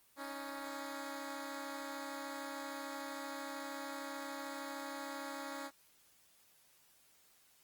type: tone pair together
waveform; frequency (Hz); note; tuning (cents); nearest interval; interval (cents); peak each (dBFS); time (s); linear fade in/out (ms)
10% pulse; 277.9 / 311.1; C#4 / D#4; +4 / 0; major second; 196; -35 / -40; 0.16-5.71; 50
effects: white hiss -68 dBFS RMS until 7.63 s + Opus 24 kbps